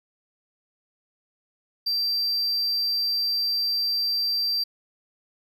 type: tone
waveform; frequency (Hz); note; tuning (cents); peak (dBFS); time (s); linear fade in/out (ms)
triangle; 4700; D8; +1; -21; 1.86-4.64; 10
effects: none